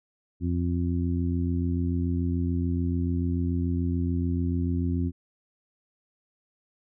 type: harmonic tone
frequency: 86.9 Hz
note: F2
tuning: 8 cents flat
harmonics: 1 / 2 / 3 / 4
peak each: -26 / -31 / -29 / -38 dBFS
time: 0.4-5.12 s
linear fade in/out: 50 ms
effects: none